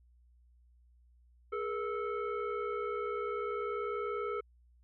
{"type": "tone with frequency modulation", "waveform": "sine", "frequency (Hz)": 415.3, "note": "G#4", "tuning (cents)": 0, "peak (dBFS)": -33, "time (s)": [1.52, 4.41], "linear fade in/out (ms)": 10, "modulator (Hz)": 891, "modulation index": 1.2, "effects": ["added 60 Hz sine -61 dBFS peak until 4.83 s"]}